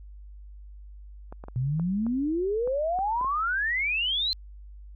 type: clicks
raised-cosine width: 1 ms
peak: -27 dBFS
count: 9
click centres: 1.325 / 1.439 / 1.484 / 1.797 / 2.066 / 2.675 / 2.989 / 3.212 / 3.246 s
type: exponential sweep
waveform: sine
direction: up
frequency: 120.9 to 4186 Hz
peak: -24 dBFS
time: 1.56-4.33 s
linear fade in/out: 0 ms
effects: added 50 Hz sine -42 dBFS peak until 4.95 s